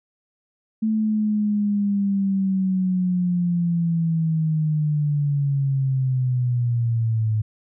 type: linear sweep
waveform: sine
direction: down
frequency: 220 to 107.4 Hz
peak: -18 dBFS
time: 0.82-7.42 s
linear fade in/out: 10 ms
effects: none